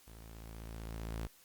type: tone with level ramp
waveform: sawtooth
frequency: 55.5 Hz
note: A1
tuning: 16 cents sharp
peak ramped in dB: -48 to -33 dBFS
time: 0.07-1.27 s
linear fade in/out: 5 ms
effects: white hiss -63 dBFS RMS until 1.44 s + Opus 48 kbps